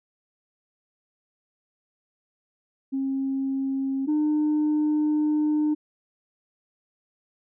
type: tone pair in turn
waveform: sine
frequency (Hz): 269.5 / 302.5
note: C#4 / D#4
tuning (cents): -49 / -49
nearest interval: major second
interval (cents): 200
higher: second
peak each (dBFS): -23 / -18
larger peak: second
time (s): 2.92-4.07 / 4.07-5.75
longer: second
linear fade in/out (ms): 20
effects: tanh soft clip ceiling -18 dBFS